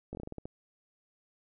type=slowing click train; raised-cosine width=2 ms; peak=-27 dBFS; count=9; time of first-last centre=0.13-0.455 s; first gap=19 ms; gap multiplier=1.21; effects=none